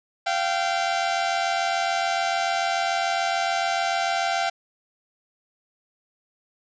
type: tone pair together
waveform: sawtooth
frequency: 689 / 775.9 Hz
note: F5 / G5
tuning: -24 / -18 cents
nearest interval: major second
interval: 206 cents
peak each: -21 dBFS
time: 0.26-4.5 s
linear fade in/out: 10 ms
effects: resampled to 16000 Hz + 8-bit